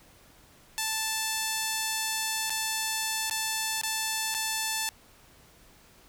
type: tone with dropouts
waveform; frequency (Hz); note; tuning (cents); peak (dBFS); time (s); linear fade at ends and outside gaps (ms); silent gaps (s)
5% pulse; 880; A5; 0; -16; 0.78-4.89; 0; 2.497-2.503 / 3.298-3.31 / 3.814-3.834 / 4.342-4.348
effects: pink hiss -57 dBFS RMS until 6.08 s